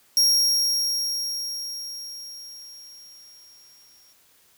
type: tone with exponential decay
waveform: 40% pulse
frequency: 5588 Hz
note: F8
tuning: in tune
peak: -14 dBFS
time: 0.17-4.13 s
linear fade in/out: 1 ms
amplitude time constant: 860 ms
effects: white hiss -59 dBFS RMS until 4.57 s